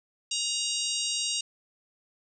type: harmonic tone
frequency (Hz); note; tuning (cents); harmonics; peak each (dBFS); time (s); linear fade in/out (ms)
943; A#5; +20; 3 / 4 / 5 / 6 / 7 / 8 / 9; -33 / -34 / -35 / -36 / -36 / -37 / -38; 0.31-1.41; 5
effects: none